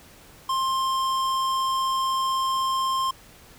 sine tone with tanh clipping, 1056 Hz, C6, 16 cents sharp, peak -24 dBFS, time 0.49-3.11 s, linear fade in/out 5 ms, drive 17 dB, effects pink hiss -50 dBFS RMS until 3.58 s

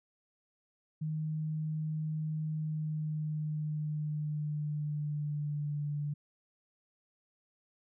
sine tone with pitch glide, 155.4 to 146.68 Hz, D#3 to D3, -2 to -2 cents, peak -32 dBFS, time 1.01-6.14 s, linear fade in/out 10 ms, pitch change -100 cents, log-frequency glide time 2.51-5.85 s, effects none

